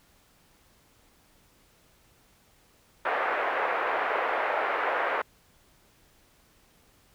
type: band-pass noise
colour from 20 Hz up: pink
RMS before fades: -28 dBFS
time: 3.05-5.22 s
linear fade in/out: 5 ms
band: 500 to 2000 Hz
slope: 24 dB/octave
effects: pink hiss -62 dBFS RMS until 7.14 s